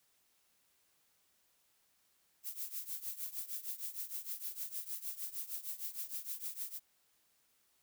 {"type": "noise with tremolo", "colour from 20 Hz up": "violet", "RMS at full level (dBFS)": -39, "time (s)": [2.43, 6.8], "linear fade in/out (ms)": 50, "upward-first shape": "triangle", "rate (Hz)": 6.5, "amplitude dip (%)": 90, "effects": ["white hiss -74 dBFS RMS until 7.82 s"]}